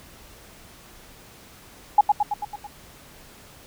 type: tone with echo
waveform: sine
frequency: 830.6 Hz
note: G#5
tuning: in tune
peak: -9 dBFS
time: 1.98-2.01 s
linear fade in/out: 5 ms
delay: 110 ms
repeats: 6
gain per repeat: -4 dB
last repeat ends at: 2.67 s
effects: pink hiss -48 dBFS RMS until 3.66 s